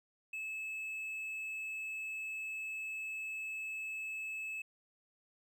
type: tone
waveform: triangle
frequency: 2600 Hz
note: E7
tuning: 24 cents flat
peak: -37 dBFS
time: 0.33-4.62 s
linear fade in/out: 5 ms
effects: none